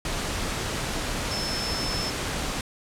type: tone in noise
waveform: sine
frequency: 5274 Hz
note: E8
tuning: in tune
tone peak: -30 dBFS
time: 1.31-2.1 s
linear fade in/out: 2 ms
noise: pink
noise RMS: -29 dBFS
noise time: 0.05-2.61 s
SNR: -4 dB
effects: low-pass 9000 Hz 12 dB/octave